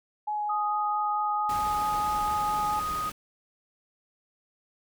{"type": "tone with vibrato", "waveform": "sine", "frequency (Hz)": 840, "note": "G#5", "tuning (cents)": 19, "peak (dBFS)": -27, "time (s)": [0.27, 2.8], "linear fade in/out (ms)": 10, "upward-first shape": "sine", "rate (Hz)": 4.5, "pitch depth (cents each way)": 9}
{"type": "tone", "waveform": "sine", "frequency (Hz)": 1245, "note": "D#6", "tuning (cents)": 1, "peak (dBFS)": -28, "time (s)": [0.49, 3.1], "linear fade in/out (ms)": 10}
{"type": "noise", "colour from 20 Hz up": "pink", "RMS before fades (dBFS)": -39, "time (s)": [1.49, 3.12], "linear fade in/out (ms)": 5}
{"effects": []}